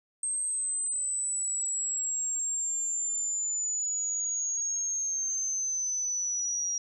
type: linear sweep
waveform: sine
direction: down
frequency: 8372 to 5710 Hz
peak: -28 dBFS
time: 0.23-6.78 s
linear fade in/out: 2 ms
effects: none